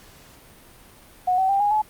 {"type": "tone with pitch steps", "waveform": "sine", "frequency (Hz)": [731, 760.3, 790.7, 822.4, 855.4], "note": ["F#5", "F#5", "G5", "G#5", "A5"], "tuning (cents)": [-21, 47, 15, -17, -49], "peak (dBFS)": -17, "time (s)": [1.27, 1.82], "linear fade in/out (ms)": 10, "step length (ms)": 110, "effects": ["pink hiss -49 dBFS RMS until 1.89 s", "Opus 48 kbps"]}